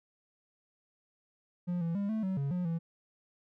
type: tone with pitch steps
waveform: triangle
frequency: 176.7 / 167.1 / 200.9 / 219.4 / 189.3 / 139.3 / 179.1 / 166.1 Hz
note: F3 / E3 / G3 / A3 / F#3 / C#3 / F3 / E3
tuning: +21 / +24 / +43 / -5 / +40 / +9 / +44 / +13 cents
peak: -28 dBFS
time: 1.67-2.79 s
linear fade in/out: 20 ms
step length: 140 ms
effects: none